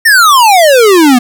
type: exponential sweep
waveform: square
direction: down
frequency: 1865 to 236.2 Hz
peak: -3 dBFS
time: 0.05-1.19 s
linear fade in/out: 10 ms
effects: 7-bit